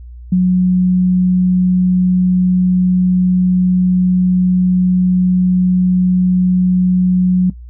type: tone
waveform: sine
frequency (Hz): 182.5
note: F#3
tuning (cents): -24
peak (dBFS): -8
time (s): 0.32-7.5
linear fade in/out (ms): 5
effects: noise-tail reverb RT60 0.1 s tail -18 dB re dry + added 60 Hz sine -30 dBFS peak until 7.69 s